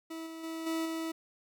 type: tone with level steps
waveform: 40% pulse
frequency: 324.9 Hz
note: E4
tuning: 25 cents flat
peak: -38 / -41 / -36 / -30 / -33 dBFS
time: 0.1-1.12 s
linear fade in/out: 10 ms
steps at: 0.26 / 0.43 / 0.66 / 0.85 s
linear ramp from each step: 10 ms
effects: none